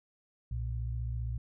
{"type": "tone pair together", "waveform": "sine", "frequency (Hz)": [61.74, 116.89], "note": ["B1", "A#2"], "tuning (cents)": [0, 5], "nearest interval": "major seventh", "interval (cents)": 1105, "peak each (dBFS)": [-34, -36], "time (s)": [0.51, 1.38], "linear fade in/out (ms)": 5, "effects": []}